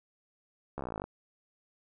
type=slowing click train; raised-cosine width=1 ms; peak=-23 dBFS; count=16; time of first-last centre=0.78-1.04 s; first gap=14 ms; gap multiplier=1.03; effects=none